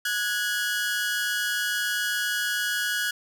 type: tone pair together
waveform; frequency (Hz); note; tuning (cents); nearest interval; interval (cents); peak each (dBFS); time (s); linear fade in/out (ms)
sawtooth; 1462.1 / 1661.2; F#6 / G#6; -21 / 0; major second; 221; -24; 0.05-3.11; 5
effects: none